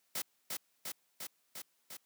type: noise with echo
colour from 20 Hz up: white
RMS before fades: -37 dBFS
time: 0.15-0.22 s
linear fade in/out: 5 ms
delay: 350 ms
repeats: 5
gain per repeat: -2 dB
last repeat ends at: 1.97 s
effects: white hiss -75 dBFS RMS until 2.05 s + high-pass 150 Hz 12 dB/octave